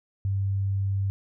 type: tone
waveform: sine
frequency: 98 Hz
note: G2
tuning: in tune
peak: -23 dBFS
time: 0.25-1.1 s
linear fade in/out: 0 ms
effects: none